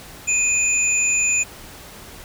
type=tone pair together; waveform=sine; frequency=2489 / 7020 Hz; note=D#7 / A8; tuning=0 / -5 cents; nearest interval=octave + tritone; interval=1795 cents; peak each=-19 dBFS; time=0.27-1.44 s; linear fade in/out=20 ms; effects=pink hiss -40 dBFS RMS until 2.24 s